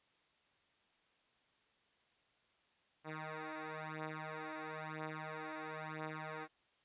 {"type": "beating tone pair", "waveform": "5% pulse", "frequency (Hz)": [155.6, 156.6], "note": ["D#3", "D#3"], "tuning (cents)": [0, 11], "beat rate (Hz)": 1, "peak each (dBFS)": [-34, -35], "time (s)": [3.04, 6.48], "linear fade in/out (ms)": 50, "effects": ["white hiss -74 dBFS RMS until 6.84 s", "resampled to 8000 Hz"]}